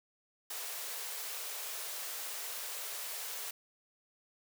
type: high-pass noise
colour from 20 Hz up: white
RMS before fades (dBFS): -41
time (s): 0.5-3.51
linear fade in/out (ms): 5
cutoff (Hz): 400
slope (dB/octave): 96
effects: none